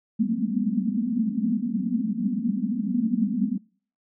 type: band-pass noise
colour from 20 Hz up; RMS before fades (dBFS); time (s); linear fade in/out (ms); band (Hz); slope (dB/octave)
white; -25; 0.19-3.58; 5; 190 to 250; 96
effects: noise-tail reverb RT60 0.5 s tail -26 dB re dry